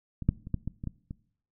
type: clicks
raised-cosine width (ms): 5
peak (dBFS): -23 / -9 / -27 / -15 / -20 / -24 / -20 / -25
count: 8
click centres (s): 0.223 / 0.29 / 0.471 / 0.543 / 0.676 / 0.839 / 0.873 / 1.109
effects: noise-tail reverb RT60 0.6 s tail -21 dB re dry